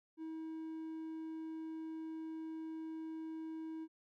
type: tone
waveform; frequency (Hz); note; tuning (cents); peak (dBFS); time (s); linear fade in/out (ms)
triangle; 320; D#4; +49; -40; 0.17-3.88; 50
effects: none

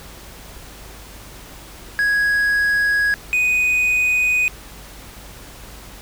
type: tone pair in turn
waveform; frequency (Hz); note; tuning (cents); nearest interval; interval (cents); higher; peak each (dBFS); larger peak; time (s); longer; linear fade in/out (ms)
triangle; 1661.2 / 2489; G#6 / D#7; 0 / 0; perfect fifth; 700; second; -13; neither; 1.99-3.14 / 3.33-4.48; neither; 0
effects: added 50 Hz sine -41 dBFS peak until 6.01 s + pink hiss -40 dBFS RMS until 6.01 s

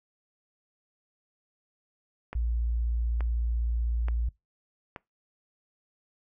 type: click train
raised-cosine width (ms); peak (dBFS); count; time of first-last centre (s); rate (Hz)
0.5; -23; 4; 2.33-4.962; 1.14
type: tone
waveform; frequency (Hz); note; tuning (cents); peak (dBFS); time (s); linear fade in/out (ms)
sine; 58; A#1; -8; -25; 2.35-4.29; 5
effects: noise-tail reverb RT60 0.2 s tail -23 dB re dry

